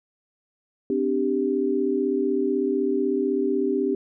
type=chord; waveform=sine; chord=C suspended second; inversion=none; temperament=equal with one note detuned; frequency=257.7 / 293.7 / 392 Hz; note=C4 / D4 / G4; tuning=-26 / 0 / 0 cents; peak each=-26 / -26 / -23 dBFS; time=0.9-3.95 s; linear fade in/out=2 ms; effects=none